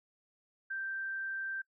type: tone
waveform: sine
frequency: 1568 Hz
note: G6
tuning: in tune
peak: -35 dBFS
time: 0.7-1.62 s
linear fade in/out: 10 ms
effects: noise-tail reverb RT60 0.1 s tail -22 dB re dry